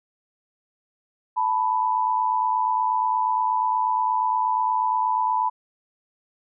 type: tone pair together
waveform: sine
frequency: 879.4 / 987.8 Hz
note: A5 / B5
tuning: -1 / 0 cents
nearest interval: major second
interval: 201 cents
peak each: -24 / -21 dBFS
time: 1.36-5.5 s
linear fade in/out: 20 ms
effects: none